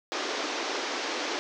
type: band-pass noise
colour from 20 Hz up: pink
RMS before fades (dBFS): -32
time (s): 0.12-1.39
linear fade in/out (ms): 0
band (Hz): 280 to 6300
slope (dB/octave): 48
effects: none